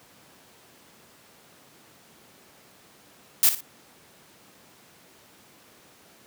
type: noise with echo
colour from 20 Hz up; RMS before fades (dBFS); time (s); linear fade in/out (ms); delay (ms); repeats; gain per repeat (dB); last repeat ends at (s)
blue; -17; 3.43-3.49; 0; 58; 2; -11; 3.606
effects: pink hiss -54 dBFS RMS until 6.26 s + high-pass 150 Hz 12 dB/octave